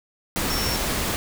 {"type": "tone in noise", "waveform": "sine", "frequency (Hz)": 5460, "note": "F8", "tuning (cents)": -40, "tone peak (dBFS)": -28, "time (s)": [0.5, 0.76], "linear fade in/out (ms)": 0, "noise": "pink", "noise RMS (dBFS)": -25, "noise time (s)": [0.36, 1.16], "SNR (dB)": -6, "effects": []}